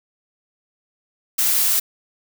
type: noise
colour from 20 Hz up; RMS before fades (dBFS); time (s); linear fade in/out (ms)
blue; -18; 1.38-1.8; 10
effects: none